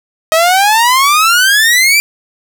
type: exponential sweep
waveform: sawtooth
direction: up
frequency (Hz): 628 to 2384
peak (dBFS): -3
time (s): 0.32-2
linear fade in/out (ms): 0
effects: none